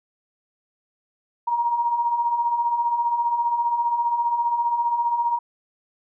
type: beating tone pair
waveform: sine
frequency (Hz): 932 / 947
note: A#5 / A#5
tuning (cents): -1 / +27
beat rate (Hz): 15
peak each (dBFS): -28 / -20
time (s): 1.47-5.39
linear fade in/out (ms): 10
effects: none